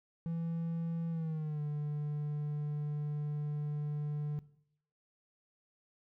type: tone with pitch glide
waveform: triangle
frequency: 166.4 to 148.25 Hz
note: E3 to D3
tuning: +17 to +17 cents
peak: -32 dBFS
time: 0.26-4.39 s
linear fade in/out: 0 ms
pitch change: -200 cents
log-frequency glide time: 1.1-1.61 s
effects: noise-tail reverb RT60 0.7 s tail -18 dB re dry